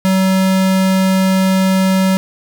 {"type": "tone", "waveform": "square", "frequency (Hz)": 189.5, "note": "F#3", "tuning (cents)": 42, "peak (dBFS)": -11, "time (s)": [0.05, 2.17], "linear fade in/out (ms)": 0, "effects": []}